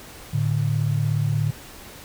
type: tone pair together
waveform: sine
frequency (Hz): 110 / 146.83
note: A2 / D3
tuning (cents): 0 / 0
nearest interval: perfect fourth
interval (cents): 500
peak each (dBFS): -22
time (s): 0.33-1.51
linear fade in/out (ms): 10
effects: pink hiss -42 dBFS RMS until 2.04 s